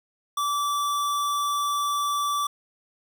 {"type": "tone", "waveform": "square", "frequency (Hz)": 1160, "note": "D6", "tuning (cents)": -22, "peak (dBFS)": -24, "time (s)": [0.37, 2.47], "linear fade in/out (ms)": 5, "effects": []}